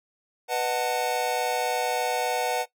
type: chord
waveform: square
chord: B dominant seventh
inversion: none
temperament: just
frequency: 493.9 / 617.4 / 740.8 / 889 Hz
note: B4 / D#5 / F#5 / A5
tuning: 0 / -14 / +2 / +18 cents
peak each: -30 / -34 / -28 / -32 dBFS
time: 0.48-2.66 s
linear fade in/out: 50 ms
effects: noise-tail reverb RT60 0.1 s tail -17 dB re dry